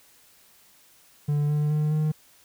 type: tone with pitch steps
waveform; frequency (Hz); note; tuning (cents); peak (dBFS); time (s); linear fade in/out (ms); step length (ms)
triangle; 146.83 / 149.14 / 151.48 / 153.86; D3 / D3 / D#3 / D#3; 0 / +27 / -46 / -19; -19; 1.28-2.12; 10; 210
effects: white hiss -57 dBFS RMS until 2.44 s